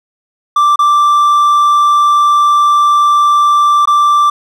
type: tone with dropouts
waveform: triangle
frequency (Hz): 1174.7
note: D6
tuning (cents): 0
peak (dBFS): -4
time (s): 0.56-4.3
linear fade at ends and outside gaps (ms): 5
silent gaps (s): 0.759-0.79 / 3.856-3.873
effects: none